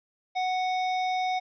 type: tone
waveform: square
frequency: 740 Hz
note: F#5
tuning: in tune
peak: -26 dBFS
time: 0.35-1.4 s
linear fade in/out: 20 ms
effects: resampled to 11025 Hz + 11-bit